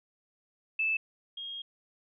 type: tone pair in turn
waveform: sine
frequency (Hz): 2628 / 3253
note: E7 / G#7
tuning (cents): -6 / -37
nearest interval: major third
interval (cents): 369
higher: second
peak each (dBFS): -26 / -37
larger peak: first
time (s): 0.79-0.97 / 1.37-1.62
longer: second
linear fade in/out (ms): 5
effects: none